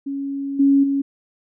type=tone with level steps; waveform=sine; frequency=277.2 Hz; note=C#4; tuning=in tune; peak=-23 / -11 / -17 dBFS; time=0.06-1.02 s; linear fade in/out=10 ms; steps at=0.59 / 0.83 s; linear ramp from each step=10 ms; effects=none